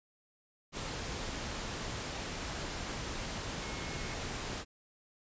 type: tone in noise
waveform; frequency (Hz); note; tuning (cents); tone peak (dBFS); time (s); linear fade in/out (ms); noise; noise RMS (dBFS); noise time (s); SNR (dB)
sine; 2173; C#7; -35; -49; 3.6-4.17; 50; pink; -39; 0.72-4.65; -13
effects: resampled to 16000 Hz